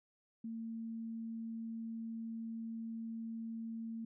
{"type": "tone", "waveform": "sine", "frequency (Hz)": 226.6, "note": "A#3", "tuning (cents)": -49, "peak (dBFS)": -40, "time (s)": [0.44, 4.05], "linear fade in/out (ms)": 5, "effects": []}